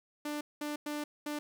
sawtooth tone bursts at uneven times, 296.3 Hz, D4, 15 cents sharp, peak -31 dBFS, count 4, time 0.25-0.41 / 0.61-0.76 / 0.86-1.04 / 1.26-1.39 s, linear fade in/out 5 ms, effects 11-bit

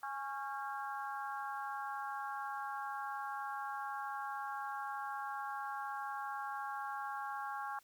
harmonic tone with a mistuned harmonic, 275.9 Hz, C#4, 8 cents flat, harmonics 3 / 4 / 5 / 6, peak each -42 / -44 / -46 / -48 dBFS, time 0.03-7.79 s, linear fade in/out 2 ms, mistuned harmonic 6, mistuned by -42 cents, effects white hiss -68 dBFS RMS until 7.83 s + Opus 48 kbps

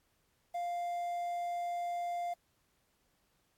triangle tone with quantisation, 698.5 Hz, F5, in tune, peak -32 dBFS, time 0.54-2.34 s, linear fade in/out 10 ms, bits 10, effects pink hiss -75 dBFS RMS until 3.57 s + AAC 64 kbps

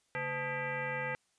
sine tone with frequency modulation, 1244.5 Hz, D#6, in tune, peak -33 dBFS, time 0.15-1.15 s, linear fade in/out 0 ms, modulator 368 Hz, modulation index 2.9, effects white hiss -74 dBFS RMS until 1.38 s + resampled to 22050 Hz

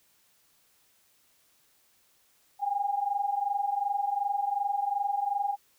sine tone pair together, 792.3 / 815 Hz, G5 / G#5, +18 / -33 cents, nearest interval unison, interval 49 cents, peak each -31 / -28 dBFS, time 2.59-5.57 s, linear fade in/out 50 ms, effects white hiss -66 dBFS RMS until 5.78 s

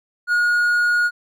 triangle tone, 1441 Hz, F#6, 46 cents flat, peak -13 dBFS, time 0.27-1.11 s, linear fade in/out 50 ms, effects none

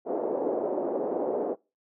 pink band-pass noise, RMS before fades -29 dBFS, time 0.05-1.56 s, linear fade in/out 50 ms, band 340 to 630 Hz, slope 24 dB/octave, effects noise-tail reverb RT60 0.3 s tail -26 dB re dry

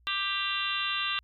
harmonic tone, 394.4 Hz, G4, 11 cents sharp, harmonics 3 / 4 / 5 / 6 / 7 / 8 / 9 / 10, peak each -34 / -37 / -40 / -44 / -32 / -38 / -34 / -38 dBFS, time 0.07-1.19 s, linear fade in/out 0 ms, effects added 60 Hz sine -59 dBFS peak until 1.23 s + MP3 96 kbps

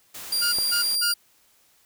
white noise, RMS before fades -38 dBFS, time 0.14-0.96 s, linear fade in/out 10 ms
sawtooth tone, 4763 Hz, D8, 24 cents sharp, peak -19 dBFS, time 0.32-1.14 s, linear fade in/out 5 ms
sawtooth tone bursts, 1419 Hz, F6, 27 cents sharp, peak -21 dBFS, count 3, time 0.41-1.13 s, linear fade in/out 20 ms, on 120 ms, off 180 ms
click, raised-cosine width 1 ms, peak -20 dBFS, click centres 0.586 s
effects white hiss -61 dBFS RMS until 1.85 s

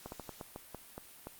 slowing click train, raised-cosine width 1 ms, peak -28 dBFS, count 9, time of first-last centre 0.06-1.27 s, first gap 61 ms, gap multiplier 1.25, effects white hiss -55 dBFS RMS until 1.39 s + Opus 48 kbps

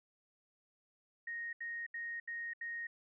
sine tone bursts, 1864.7 Hz, A#6, in tune, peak -39 dBFS, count 5, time 1.27-2.87 s, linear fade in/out 5 ms, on 260 ms, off 75 ms, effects none

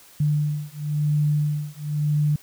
sine beating tone pair, 148.4 / 149.37 Hz, D3 / D3, +18 / +30 cents, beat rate 0.97 Hz, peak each -23 dBFS, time 0.2-2.36 s, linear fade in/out 5 ms, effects white hiss -50 dBFS RMS until 2.42 s

